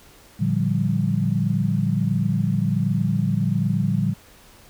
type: chord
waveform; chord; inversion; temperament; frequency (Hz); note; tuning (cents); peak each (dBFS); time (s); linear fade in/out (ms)
sine; G minor seventh; first; equal with one note detuned; 113.68 / 146.83 / 174.61 / 196; Bb2 / D3 / F3 / G3; -43 / 0 / 0 / 0; -24; 0.39-4.14; 20
effects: pink hiss -50 dBFS RMS until 4.69 s